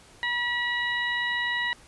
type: harmonic tone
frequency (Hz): 966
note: B5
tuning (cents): -39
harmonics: 1 / 2 / 3 / 4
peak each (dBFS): -34 / -26 / -36 / -35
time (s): 0.23-1.73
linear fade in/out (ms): 0
effects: pink hiss -53 dBFS RMS until 1.87 s + resampled to 24000 Hz